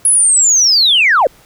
sine linear sweep, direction down, 10620 to 455.5 Hz, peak -6 dBFS, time 0.05-1.27 s, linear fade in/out 2 ms, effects tanh soft clip ceiling -2 dBFS + pink hiss -46 dBFS RMS until 1.45 s

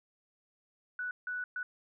sine tone bursts at uneven times, 1480 Hz, F#6, in tune, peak -34 dBFS, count 3, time 0.99-1.11 / 1.27-1.44 / 1.56-1.63 s, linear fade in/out 2 ms, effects none

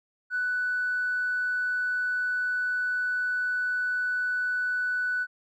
triangle tone with tanh clipping, 1488 Hz, F#6, 9 cents sharp, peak -25 dBFS, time 0.3-5.27 s, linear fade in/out 50 ms, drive 4 dB, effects none

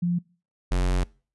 sine / square tone pair in turn, 174.61 / 45.32 Hz, F3 / F#1, 0 / -35 cents, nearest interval octave + major seventh, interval 2335 cents, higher first, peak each -21 dBFS, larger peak neither, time 0.02-0.19 / 0.71-1.04 s, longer second, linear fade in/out 10 ms, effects noise-tail reverb RT60 0.4 s tail -25 dB re dry + resampled to 24000 Hz

